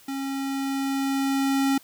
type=tone with level ramp; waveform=square; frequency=272.5 Hz; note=C#4; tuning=29 cents flat; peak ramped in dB=-29 to -20 dBFS; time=0.08-1.78 s; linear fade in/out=5 ms; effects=white hiss -53 dBFS RMS until 1.83 s